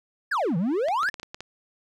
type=exponential two-way sweep; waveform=triangle; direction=down then up; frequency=1818 to 155.56 to 1818 Hz; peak=-20 dBFS; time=0.31-1.1 s; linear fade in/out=10 ms; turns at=0.57 s
type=clicks; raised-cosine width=0.2 ms; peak=-19 dBFS; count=8; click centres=0.885 / 1.032 / 1.088 / 1.142 / 1.198 / 1.231 / 1.345 / 1.406 s
effects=none